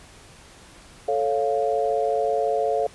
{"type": "chord", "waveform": "sine", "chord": "A augmented", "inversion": "none", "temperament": "equal", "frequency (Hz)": [440, 554.4, 698.5], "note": ["A4", "C#5", "E#5"], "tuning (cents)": [0, 0, 0], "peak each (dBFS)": [-24, -25, -24], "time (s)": [1.08, 2.87], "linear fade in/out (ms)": 5, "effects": ["pink hiss -48 dBFS RMS until 2.94 s", "resampled to 24000 Hz"]}